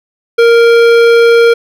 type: tone with hard clipping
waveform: triangle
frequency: 466.2 Hz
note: A#4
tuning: in tune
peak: -5 dBFS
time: 0.38-1.54 s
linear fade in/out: 10 ms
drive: 18 dB
effects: none